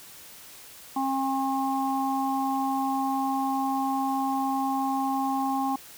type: harmonic tone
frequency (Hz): 269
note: C4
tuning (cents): +48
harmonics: 1 / 3 / 4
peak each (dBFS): -28 / -27 / -32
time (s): 0.96-5.76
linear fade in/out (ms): 5
effects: white hiss -47 dBFS RMS until 5.97 s